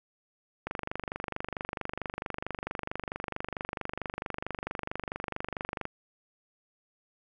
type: click train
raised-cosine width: 0.5 ms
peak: -18 dBFS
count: 128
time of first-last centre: 0.67-5.854 s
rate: 24.5 Hz
effects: none